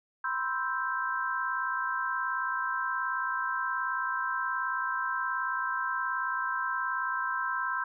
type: chord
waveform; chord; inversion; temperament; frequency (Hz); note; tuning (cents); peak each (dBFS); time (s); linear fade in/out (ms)
sine; C major seventh; third; equal; 987.8 / 1046.5 / 1318.5 / 1568; B5 / C6 / E6 / G6; 0 / 0 / 0 / 0; -37 / -34 / -35 / -32; 0.24-7.84; 5
effects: none